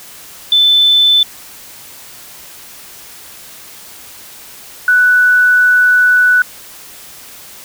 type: tone pair in turn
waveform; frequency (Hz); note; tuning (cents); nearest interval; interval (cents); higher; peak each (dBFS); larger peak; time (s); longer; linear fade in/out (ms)
sine; 3520 / 1484.7; A7 / F#6; 0 / +6; octave + minor third; 1494; first; -6; neither; 0.52-1.23 / 4.88-6.42; second; 2
effects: white hiss -35 dBFS RMS until 7.64 s